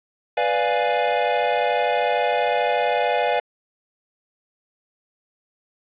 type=chord; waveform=square; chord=B diminished seventh; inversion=none; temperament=equal; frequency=493.9 / 587.3 / 698.5 / 830.6 Hz; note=B4 / D5 / F5 / Ab5; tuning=0 / 0 / 0 / 0 cents; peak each=-25 / -25 / -24 / -25 dBFS; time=0.37-3.4 s; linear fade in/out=5 ms; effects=resampled to 8000 Hz + 7-bit